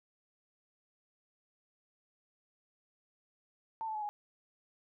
sine tone with pitch steps, 894 / 872.1 / 850.7 / 829.8 Hz, A5 / A5 / G#5 / G#5, +27 / -16 / +41 / -2 cents, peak -35 dBFS, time 3.81-4.09 s, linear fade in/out 0 ms, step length 70 ms, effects none

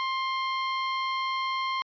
sawtooth tone, 1056 Hz, C6, 16 cents sharp, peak -23 dBFS, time 0-1.82 s, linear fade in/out 0 ms, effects resampled to 11025 Hz

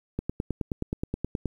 click train, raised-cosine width 3 ms, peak -15 dBFS, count 13, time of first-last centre 0.19-1.457 s, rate 9.47 Hz, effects 9-bit

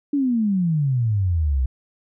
sine exponential sweep, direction down, 293.7 to 61.74 Hz, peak -17 dBFS, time 0.13-1.66 s, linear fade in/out 5 ms, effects none

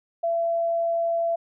sine tone, 673 Hz, E5, 36 cents sharp, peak -21 dBFS, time 0.23-1.36 s, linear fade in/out 10 ms, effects none

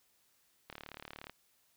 click train, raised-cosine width 0.3 ms, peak -29 dBFS, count 23, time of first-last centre 0.7-1.296 s, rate 36.9 Hz, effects white hiss -72 dBFS RMS until 1.76 s

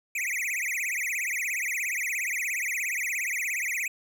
square tone with vibrato, 2217 Hz, C#7, in tune, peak -28 dBFS, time 0.15-3.88 s, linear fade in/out 5 ms, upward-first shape triangle, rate 17 Hz, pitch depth 290 cents each way, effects none

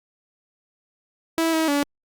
sawtooth tone with pitch steps, 327.3 / 320.4 / 286.3 Hz, E4 / E4 / D4, -12 / -49 / -44 cents, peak -15 dBFS, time 1.38-1.83 s, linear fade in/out 0 ms, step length 150 ms, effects Opus 48 kbps

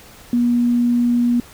sine tone, 240.5 Hz, B3, 46 cents flat, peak -13 dBFS, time 0.33-1.4 s, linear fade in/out 2 ms, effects pink hiss -43 dBFS RMS until 1.53 s

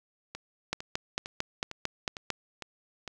two click trains, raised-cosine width 0.2 ms, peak -21 / -12 dBFS, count 7 / 8, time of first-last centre 0.35-3.077 / 0.73-2.303 s, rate 2.2 / 4.45 Hz, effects none

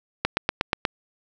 click train, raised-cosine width 0.3 ms, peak -4 dBFS, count 6, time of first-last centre 0.25-0.852 s, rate 8.31 Hz, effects none

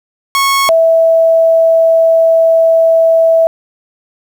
sawtooth / sine tone pair in turn, 1100 / 655.4 Hz, C#6 / E5, -14 / -10 cents, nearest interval major sixth, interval 896 cents, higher first, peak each -5 dBFS, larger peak neither, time 0.35-0.69 / 0.69-3.47 s, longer second, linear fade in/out 0 ms, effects 7-bit

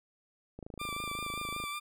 click train, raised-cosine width 2 ms, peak -30 dBFS, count 29, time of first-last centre 0.59-1.639 s, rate 26.7 Hz
20% pulse tone with vibrato, 1180 Hz, D6, 8 cents sharp, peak -31 dBFS, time 0.79-1.8 s, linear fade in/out 20 ms, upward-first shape sine, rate 5.3 Hz, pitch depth 26 cents each way
effects none

